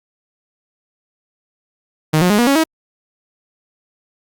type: tone with pitch steps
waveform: sawtooth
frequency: 155.56 / 179.73 / 207.6 / 239.9 / 277.2 / 320.2 Hz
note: D#3 / F3 / G#3 / A#3 / C#4 / D#4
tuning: 0 / +50 / 0 / +50 / 0 / +50 cents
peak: -7 dBFS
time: 2.13-2.64 s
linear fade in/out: 10 ms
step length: 85 ms
effects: Opus 48 kbps